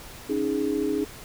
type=chord; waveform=sine; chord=C# suspended second; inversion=none; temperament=equal; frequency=277.2 / 311.1 / 415.3 Hz; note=C#4 / D#4 / G#4; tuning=0 / 0 / 0 cents; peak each=-28 / -27 / -27 dBFS; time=0.29-1.05 s; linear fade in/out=10 ms; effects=pink hiss -43 dBFS RMS until 1.24 s